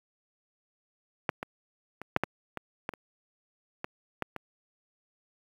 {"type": "clicks", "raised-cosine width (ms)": 0.5, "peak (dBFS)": [-10, -19, -24, -6, -11, -19, -16, -27, -18, -14, -21], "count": 11, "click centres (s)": [1.292, 1.429, 2.016, 2.164, 2.236, 2.573, 2.891, 2.937, 3.844, 4.223, 4.363], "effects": ["high-pass 100 Hz 12 dB/octave", "8-bit"]}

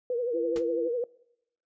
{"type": "tone with vibrato", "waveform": "sine", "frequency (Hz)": 483, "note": "B4", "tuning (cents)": -39, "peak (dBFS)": -26, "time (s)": [0.1, 1.04], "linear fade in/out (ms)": 2, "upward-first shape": "triangle", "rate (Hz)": 12, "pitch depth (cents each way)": 95}
{"type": "tone", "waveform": "sine", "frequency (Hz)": 338.5, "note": "E4", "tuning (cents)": 46, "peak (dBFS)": -31, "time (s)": [0.33, 0.89], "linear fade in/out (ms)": 20}
{"type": "noise with exponential decay", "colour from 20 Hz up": "pink", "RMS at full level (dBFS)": -36, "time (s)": [0.56, 0.65], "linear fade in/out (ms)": 0, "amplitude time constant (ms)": 19}
{"effects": ["noise-tail reverb RT60 0.8 s tail -23 dB re dry", "resampled to 16000 Hz"]}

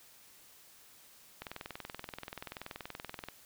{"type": "click train", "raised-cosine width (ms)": 0.3, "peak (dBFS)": -25, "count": 40, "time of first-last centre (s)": [1.42, 3.286], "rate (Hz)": 20.9, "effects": ["white hiss -59 dBFS RMS until 3.45 s"]}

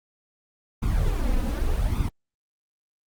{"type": "noise with flanger", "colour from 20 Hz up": "brown", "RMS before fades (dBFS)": -23, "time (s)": [0.82, 2.09], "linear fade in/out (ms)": 10, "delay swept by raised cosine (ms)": [0.82, 4.02], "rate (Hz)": 0.85, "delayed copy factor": 1, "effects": ["Opus 24 kbps"]}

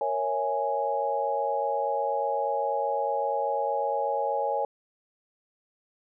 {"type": "chord", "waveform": "sine", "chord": "A# half-diminished seventh", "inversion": "none", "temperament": "equal", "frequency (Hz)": [466.2, 554.4, 659.3, 830.6], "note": ["A#4", "C#5", "E5", "G#5"], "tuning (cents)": [0, 0, 0, 0], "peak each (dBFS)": [-33, -29, -34, -28], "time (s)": [0.01, 4.65], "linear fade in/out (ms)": 2, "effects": []}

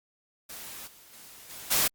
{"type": "noise with level steps", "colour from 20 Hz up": "white", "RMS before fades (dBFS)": [-42, -54, -49, -43, -24], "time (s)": [0.49, 1.88], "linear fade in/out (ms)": 10, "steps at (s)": [0.86, 1.12, 1.49, 1.7], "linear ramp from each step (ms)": 20, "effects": ["Opus 48 kbps"]}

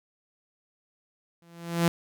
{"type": "tone with exponential growth", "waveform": "sawtooth", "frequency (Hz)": 169.5, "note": "E3", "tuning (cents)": 49, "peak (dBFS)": -14, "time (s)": [1.42, 1.88], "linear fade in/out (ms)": 0, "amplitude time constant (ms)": 100, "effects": []}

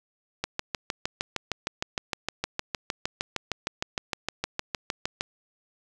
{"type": "click train", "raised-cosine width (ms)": 0.2, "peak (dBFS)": -10, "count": 32, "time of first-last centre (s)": [0.44, 5.209], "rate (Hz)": 6.5, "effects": []}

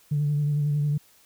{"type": "tone with vibrato", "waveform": "sine", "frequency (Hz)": 146.83, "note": "D3", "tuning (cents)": 0, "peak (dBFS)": -20, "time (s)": [0.11, 0.98], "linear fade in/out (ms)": 10, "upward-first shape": "sine", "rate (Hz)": 11, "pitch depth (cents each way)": 29, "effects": ["tanh soft clip ceiling -17 dBFS", "white hiss -58 dBFS RMS until 1.25 s"]}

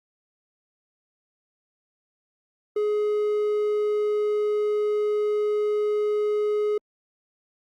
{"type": "tone", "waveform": "triangle", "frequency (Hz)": 419.9, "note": "G#4", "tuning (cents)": 19, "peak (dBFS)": -19, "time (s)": [2.76, 6.78], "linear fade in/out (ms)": 5, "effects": ["Opus 48 kbps"]}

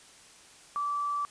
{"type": "tone", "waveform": "sine", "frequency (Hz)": 1160, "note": "D6", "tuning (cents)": -22, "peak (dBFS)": -28, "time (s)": [0.76, 1.25], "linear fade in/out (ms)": 0, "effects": ["white hiss -54 dBFS RMS until 1.3 s", "resampled to 22050 Hz"]}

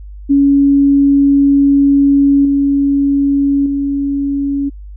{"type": "tone with level steps", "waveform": "sine", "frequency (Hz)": 280, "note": "C#4", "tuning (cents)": 18, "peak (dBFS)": [-6, -9, -13], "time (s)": [0.29, 4.7], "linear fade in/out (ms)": 20, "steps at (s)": [2.45, 3.66], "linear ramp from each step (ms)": 2, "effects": ["added 50 Hz sine -28 dBFS peak until 4.96 s"]}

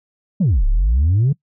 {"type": "exponential two-way sweep", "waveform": "sine", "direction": "down then up", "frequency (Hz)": [216.5, 31.9, 149.5], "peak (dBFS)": -10, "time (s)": [0.4, 1.33], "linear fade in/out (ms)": 10, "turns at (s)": 0.66, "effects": ["noise-tail reverb RT60 0.1 s tail -23 dB re dry", "tanh soft clip ceiling -10 dBFS"]}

